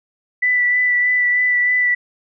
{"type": "tone with vibrato", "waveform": "sine", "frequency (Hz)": 1978, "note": "B6", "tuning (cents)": 2, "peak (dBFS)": -13, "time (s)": [0.42, 1.95], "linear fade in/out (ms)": 10, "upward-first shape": "sine", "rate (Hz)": 3.2, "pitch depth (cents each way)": 15, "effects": []}